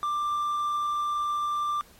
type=tone with hard clipping; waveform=triangle; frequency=1183 Hz; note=D6; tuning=12 cents sharp; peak=-26 dBFS; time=0.03-1.81 s; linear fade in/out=0 ms; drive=6 dB; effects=pink hiss -55 dBFS RMS until 1.99 s + MP3 64 kbps